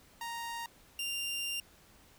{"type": "tone pair in turn", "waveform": "sawtooth", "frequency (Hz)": [932.3, 2788], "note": ["A#5", "F7"], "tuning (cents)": [0, -4], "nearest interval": "octave + perfect fifth", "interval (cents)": 1896, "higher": "second", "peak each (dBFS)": [-34, -31], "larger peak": "second", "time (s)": [[0.21, 0.66], [0.99, 1.6]], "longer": "second", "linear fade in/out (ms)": 2, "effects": ["pink hiss -61 dBFS RMS until 2.18 s"]}